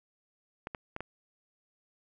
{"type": "clicks", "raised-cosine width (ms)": 0.5, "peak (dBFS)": -22, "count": 4, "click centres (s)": [0.671, 0.748, 0.964, 1.006], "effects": []}